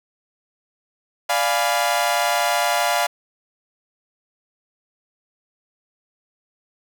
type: chord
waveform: sawtooth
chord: D diminished seventh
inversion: none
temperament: equal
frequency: 587.3 / 698.5 / 830.6 / 987.8 Hz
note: D5 / F5 / Ab5 / Cb6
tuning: 0 / 0 / 0 / 0 cents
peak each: -21 / -17 / -21 / -22 dBFS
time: 1.29-3.07 s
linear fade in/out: 10 ms
effects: none